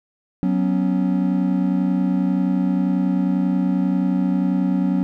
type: chord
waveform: triangle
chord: F# suspended fourth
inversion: none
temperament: equal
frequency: 185 / 246.9 / 277.2 Hz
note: F#3 / B3 / C#4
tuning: 0 / 0 / 0 cents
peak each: -17 / -22 / -20 dBFS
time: 0.43-5.03 s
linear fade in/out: 0 ms
effects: none